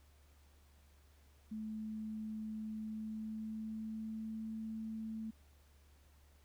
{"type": "tone with pitch glide", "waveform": "sine", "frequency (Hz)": [217.1, 220.8], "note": ["A3", "A3"], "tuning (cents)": [-23, 6], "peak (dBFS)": -40, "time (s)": [1.51, 5.31], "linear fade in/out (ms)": 10, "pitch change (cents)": 29, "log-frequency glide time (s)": [2.75, 4.52], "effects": ["added 72 Hz sine -63 dBFS peak until 6.44 s", "pink hiss -71 dBFS RMS until 6.44 s"]}